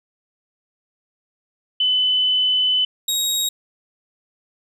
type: tone pair in turn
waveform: sine / 25% pulse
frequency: 3014 / 3782 Hz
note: F#7 / A#7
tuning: +31 / +24 cents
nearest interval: major third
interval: 393 cents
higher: second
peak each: -15 dBFS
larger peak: neither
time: 1.8-2.85 / 3.08-3.49 s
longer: first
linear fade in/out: 5 ms
effects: none